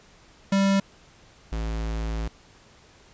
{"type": "tone pair in turn", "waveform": "square", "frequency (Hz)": [196, 55], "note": ["G3", "A1"], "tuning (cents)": [0, 0], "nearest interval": "octave + minor seventh", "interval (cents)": 2200, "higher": "first", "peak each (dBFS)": [-19, -27], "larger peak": "first", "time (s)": [[0.52, 0.8], [1.52, 2.28]], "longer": "second", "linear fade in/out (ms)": 5, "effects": ["pink hiss -54 dBFS RMS until 3.13 s", "resampled to 16000 Hz"]}